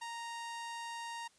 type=tone; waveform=sawtooth; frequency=931 Hz; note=A#5; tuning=2 cents flat; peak=-37 dBFS; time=0.01-1.28 s; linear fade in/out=10 ms; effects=white hiss -68 dBFS RMS until 1.38 s + resampled to 22050 Hz